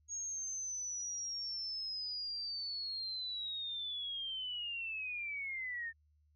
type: linear sweep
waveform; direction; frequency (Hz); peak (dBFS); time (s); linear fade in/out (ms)
sine; down; 6610 to 1800; -38; 0.08-5.93; 50
effects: added 75 Hz sine -68 dBFS peak until 6.35 s